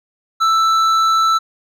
sine tone with hard clipping, 1323 Hz, E6, 6 cents sharp, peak -13 dBFS, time 0.4-1.39 s, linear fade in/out 20 ms, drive 8 dB, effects none

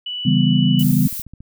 sine tone, 2960 Hz, F#7, in tune, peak -24 dBFS, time 0.06-0.83 s, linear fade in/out 5 ms
sine chord, C# half-diminished seventh, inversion none, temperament equal with one note detuned, 138.59 / 164.81 / 196.91 / 246.9 Hz, C#3 / E3 / G3 / B3, 0 / 0 / +8 / 0 cents, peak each -18 dBFS, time 0.25-1.08 s, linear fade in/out 10 ms
violet noise, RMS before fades -28 dBFS, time 0.79-1.22 s, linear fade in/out 2 ms
click train, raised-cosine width 5 ms, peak -25 dBFS, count 9, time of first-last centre 0.85-1.406 s, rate 14.4 Hz
effects none

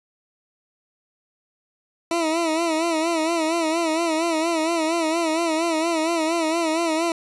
20% pulse tone with vibrato, 326.7 Hz, E4, 15 cents flat, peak -15 dBFS, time 2.11-7.12 s, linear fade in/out 2 ms, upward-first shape sine, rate 4.3 Hz, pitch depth 79 cents each way, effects resampled to 24000 Hz + 9-bit

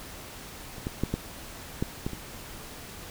clicks, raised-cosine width 3 ms, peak -28 / -17 / -12 / -14 / -13 / -16 / -23 dBFS, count 7, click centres 0.782 / 0.869 / 1.036 / 1.14 / 1.825 / 2.065 / 2.133 s, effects pink hiss -43 dBFS RMS until 3.1 s

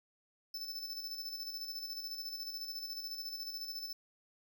square tone with tremolo, 5274 Hz, E8, in tune, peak -39 dBFS, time 0.54-3.93 s, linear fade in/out 5 ms, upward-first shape square, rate 14 Hz, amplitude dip 45%, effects none

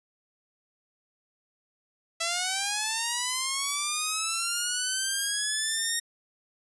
5% pulse linear sweep, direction up, 659.3 to 1864.7 Hz, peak -15 dBFS, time 2.2-6 s, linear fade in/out 10 ms, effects resampled to 24000 Hz

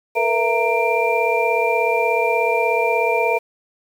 sine tone cluster, 448.9 / 485.5 / 669 / 925 / 2372 Hz, A4 / B4 / E5 / A#5 / D7, +35 / -30 / +25 / -14 / +17 cents, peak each -22 dBFS, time 0.15-3.39 s, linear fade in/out 20 ms, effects 7-bit

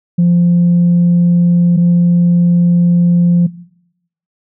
sine tone pair in turn, 173.9 / 173.9 Hz, F3 / F3, -7 / -7 cents, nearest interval unison, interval 0 cents, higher neither, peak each -5 dBFS, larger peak neither, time 0.18-1.77 / 1.77-3.47 s, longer second, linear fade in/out 10 ms, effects noise-tail reverb RT60 0.8 s tail -20 dB re dry + tanh soft clip ceiling -4 dBFS

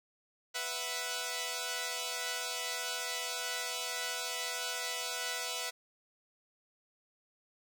5% pulse chord, B suspended fourth, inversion none, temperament equal, 493.9 / 659.3 / 740 Hz, B4 / E5 / F#5, 0 / 0 / 0 cents, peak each -28 / -28 / -29 dBFS, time 0.54-5.71 s, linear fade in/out 20 ms, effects none

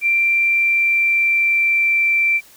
sine tone with pitch glide, 2359 to 2345 Hz, D7 to D7, +7 to -3 cents, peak -13 dBFS, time 0.01-2.41 s, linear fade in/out 50 ms, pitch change -10 cents, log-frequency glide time 0.43-2.05 s, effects white hiss -47 dBFS RMS until 2.56 s

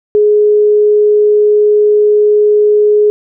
sine tone, 419.3 Hz, G#4, 17 cents sharp, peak -5 dBFS, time 0.15-3.1 s, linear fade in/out 0 ms, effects none

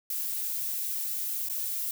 violet noise with dropouts, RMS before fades -32 dBFS, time 0.1-1.91 s, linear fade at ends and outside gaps 2 ms, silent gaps 1.487-1.497 s, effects none

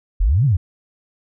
sine exponential two-way sweep, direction up then down, 37.54 to 150.3 to 80.1 Hz, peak -12 dBFS, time 0.2-0.57 s, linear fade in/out 10 ms, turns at 0.45 s, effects none

